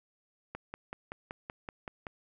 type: click train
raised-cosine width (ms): 0.5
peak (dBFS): -24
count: 9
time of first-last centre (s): 0.55-2.068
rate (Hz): 5.27
effects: none